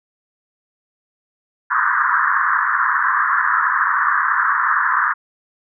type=band-pass noise; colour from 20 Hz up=pink; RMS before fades=-17 dBFS; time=1.7-5.14 s; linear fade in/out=20 ms; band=1000 to 1800 Hz; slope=96 dB/octave; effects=none